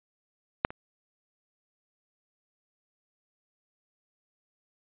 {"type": "clicks", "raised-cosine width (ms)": 0.5, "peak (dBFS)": [-6, -24], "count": 2, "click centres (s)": [0.649, 0.705], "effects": ["resampled to 8000 Hz"]}